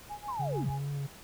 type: tone with tremolo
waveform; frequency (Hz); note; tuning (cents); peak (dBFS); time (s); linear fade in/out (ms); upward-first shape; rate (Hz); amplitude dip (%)
sine; 830.6; G#5; 0; -36; 0.09-0.8; 20; sine; 6.6; 95
type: linear sweep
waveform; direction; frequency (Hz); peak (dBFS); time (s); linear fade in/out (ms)
sine; down; 1112 to 53.1; -33; 0.28-0.71; 10
type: tone with vibrato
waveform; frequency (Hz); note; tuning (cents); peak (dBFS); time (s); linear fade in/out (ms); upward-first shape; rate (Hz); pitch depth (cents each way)
triangle; 139.6; C#3; +13; -30; 0.39-1.07; 10; triangle; 2.4; 46
effects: pink hiss -51 dBFS RMS until 1.23 s